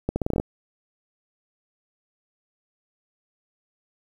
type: accelerating click train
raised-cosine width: 2 ms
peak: -10 dBFS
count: 9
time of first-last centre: 0.09-0.399 s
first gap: 70 ms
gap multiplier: 0.82
effects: 8-bit